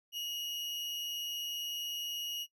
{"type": "tone with amplitude modulation", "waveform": "35% pulse", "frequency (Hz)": 2879, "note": "F#7", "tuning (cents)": -48, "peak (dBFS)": -32, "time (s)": [0.12, 2.47], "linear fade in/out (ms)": 50, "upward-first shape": "sine", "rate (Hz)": 160, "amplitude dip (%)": 40, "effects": ["noise-tail reverb RT60 0.1 s tail -22 dB re dry"]}